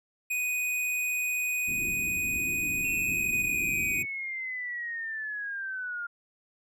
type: tone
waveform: square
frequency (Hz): 2489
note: D#7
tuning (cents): 0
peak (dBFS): -28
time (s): 0.3-4.03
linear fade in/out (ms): 10
type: low-pass noise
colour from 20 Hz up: white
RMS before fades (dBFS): -41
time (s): 1.67-4.06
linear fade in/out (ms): 20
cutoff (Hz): 350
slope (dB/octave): 48
type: linear sweep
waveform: sine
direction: down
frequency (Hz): 2704 to 1400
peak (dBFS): -32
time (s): 2.84-6.07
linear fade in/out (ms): 10
effects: none